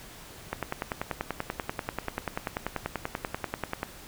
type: click train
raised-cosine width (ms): 0.5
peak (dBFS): -14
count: 35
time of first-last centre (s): 0.53-3.831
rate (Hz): 10.3
effects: pink hiss -47 dBFS RMS until 4.07 s